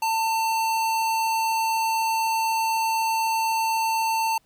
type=tone; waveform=square; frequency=896 Hz; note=A5; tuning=31 cents sharp; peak=-22 dBFS; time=0.02-4.38 s; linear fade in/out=5 ms; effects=pink hiss -65 dBFS RMS until 4.45 s